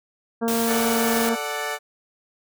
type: harmonic tone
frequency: 230 Hz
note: A#3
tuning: 23 cents flat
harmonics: 1 / 2 / 3 / 4 / 5 / 6 / 7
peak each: -23 / -25 / -30 / -34 / -37 / -39 / -40 dBFS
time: 0.41-1.36 s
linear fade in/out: 20 ms
type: noise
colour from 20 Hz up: white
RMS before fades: -28 dBFS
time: 0.48-1.29 s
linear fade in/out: 0 ms
type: chord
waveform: 15% pulse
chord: D major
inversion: second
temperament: equal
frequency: 440 / 587.3 / 740 Hz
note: A4 / D5 / F#5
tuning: 0 / 0 / 0 cents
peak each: -24 dBFS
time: 0.66-1.79 s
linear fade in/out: 50 ms
effects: none